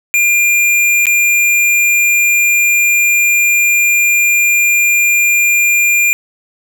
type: tone with dropouts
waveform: square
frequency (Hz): 2400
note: D7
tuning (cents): +37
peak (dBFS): -9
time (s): 0.14-6.13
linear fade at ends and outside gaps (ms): 0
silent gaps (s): 1.056-1.068
effects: none